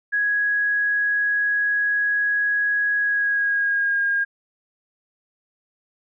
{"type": "tone with pitch glide", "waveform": "sine", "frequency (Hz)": [1664, 1622.2], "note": ["G#6", "G#6"], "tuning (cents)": [3, -41], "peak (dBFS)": -18, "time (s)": [0.12, 4.25], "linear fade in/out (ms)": 20, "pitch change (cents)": -44, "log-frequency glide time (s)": [2.98, 4.02], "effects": []}